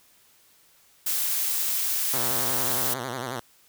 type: noise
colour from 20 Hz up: blue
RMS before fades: -26 dBFS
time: 1.06-2.94 s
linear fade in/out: 5 ms
type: tone with vibrato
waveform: 5% pulse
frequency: 125.7 Hz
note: B2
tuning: 31 cents sharp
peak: -19 dBFS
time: 2.13-3.4 s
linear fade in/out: 5 ms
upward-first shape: sine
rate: 11 Hz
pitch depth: 130 cents each way
effects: white hiss -59 dBFS RMS until 3.68 s